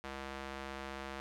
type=tone with band-pass filter; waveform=square; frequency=67.7 Hz; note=C#2; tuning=40 cents flat; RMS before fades=-44 dBFS; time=0.04-1.2 s; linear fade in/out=0 ms; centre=1500 Hz; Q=0.55; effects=none